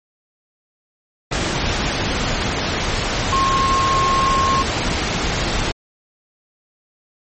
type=tone in noise; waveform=sine; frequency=1075 Hz; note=C6; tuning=47 cents sharp; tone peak=-15 dBFS; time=3.32-4.63 s; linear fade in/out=10 ms; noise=pink; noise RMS=-20 dBFS; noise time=1.31-5.72 s; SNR=+2 dB; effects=low-pass 7000 Hz 12 dB/octave + MP3 32 kbps